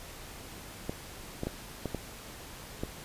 clicks, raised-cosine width 2 ms, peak -19 dBFS, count 6, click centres 0.895 / 1.434 / 1.47 / 1.857 / 1.947 / 2.835 s, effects pink hiss -46 dBFS RMS until 3.04 s + resampled to 32000 Hz

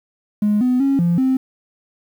triangle tone with pitch steps, 208.8 / 251 / 274.3 / 172 / 261.7 Hz, G#3 / B3 / C#4 / F3 / C4, +10 / +28 / -18 / -26 / 0 cents, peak -10 dBFS, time 0.42-1.37 s, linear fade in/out 5 ms, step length 190 ms, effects tanh soft clip ceiling -10 dBFS + 8-bit

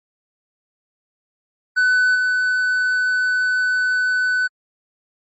triangle tone with level steps, 1501 Hz, F#6, 24 cents sharp, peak -11 / -14 dBFS, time 1.76-4.48 s, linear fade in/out 20 ms, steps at 2.15 s, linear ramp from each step 5 ms, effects MP3 32 kbps

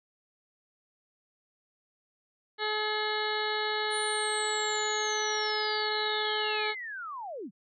harmonic tone, 426.7 Hz, G#4, 47 cents sharp, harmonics 1 / 2 / 3 / 4 / 5 / 7 / 8 / 9 / 10, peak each -34 / -35 / -38 / -35 / -38 / -41 / -43 / -38 / -39 dBFS, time 2.58-6.75 s, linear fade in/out 50 ms
sine linear sweep, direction down, 9390 to 155.56 Hz, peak -36 dBFS, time 3.9-7.51 s, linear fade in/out 50 ms
effects none

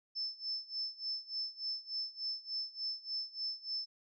sine tone with tremolo, 5274 Hz, E8, in tune, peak -34 dBFS, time 0.15-3.86 s, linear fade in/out 20 ms, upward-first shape sine, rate 3.4 Hz, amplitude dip 90%, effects none

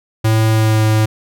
square tone with pitch glide, 110.5 to 108.92 Hz, A2 to A2, +8 to -17 cents, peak -11 dBFS, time 0.24-1.06 s, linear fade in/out 10 ms, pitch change -25 cents, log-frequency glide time 0.5-0.83 s, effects none

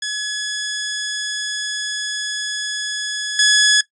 15% pulse tone with level steps, 1691 Hz, G#6, 31 cents sharp, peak -15 / -4 dBFS, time 0.02-3.81 s, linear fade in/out 5 ms, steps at 3.39 s, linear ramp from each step 2 ms, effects noise-tail reverb RT60 0.1 s tail -18 dB re dry + resampled to 24000 Hz

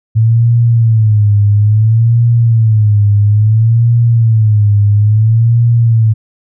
sine tone with vibrato, 110 Hz, A2, in tune, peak -5 dBFS, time 0.15-6.14 s, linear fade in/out 20 ms, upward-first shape sine, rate 0.59 Hz, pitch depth 120 cents each way, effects none

